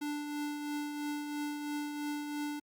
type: tone with tremolo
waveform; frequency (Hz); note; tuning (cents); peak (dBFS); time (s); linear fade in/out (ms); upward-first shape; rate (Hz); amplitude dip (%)
square; 294.3; D4; +4; -34; 0.01-2.6; 10; triangle; 3; 45
effects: Opus 48 kbps